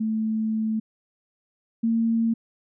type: tone pair in turn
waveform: sine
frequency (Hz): 219.4 / 227.9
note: A3 / A#3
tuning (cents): -5 / -39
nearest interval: minor second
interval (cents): 66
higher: second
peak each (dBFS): -22 / -19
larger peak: second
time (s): 0-0.8 / 1.83-2.34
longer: first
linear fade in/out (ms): 10
effects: none